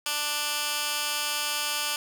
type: tone with high-pass filter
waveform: 15% pulse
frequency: 295 Hz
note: D4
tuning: 8 cents sharp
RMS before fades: -29 dBFS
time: 0.06-1.96 s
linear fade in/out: 2 ms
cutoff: 2100 Hz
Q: 0.65
effects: none